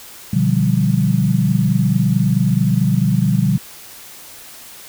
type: chord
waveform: sine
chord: G dominant seventh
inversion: first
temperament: just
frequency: 122.5 / 147 / 176.4 / 196 Hz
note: B2 / D3 / F3 / G3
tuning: -14 / +2 / +18 / 0 cents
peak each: -18 dBFS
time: 0.33-3.58 s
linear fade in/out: 5 ms
effects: white hiss -38 dBFS RMS until 4.88 s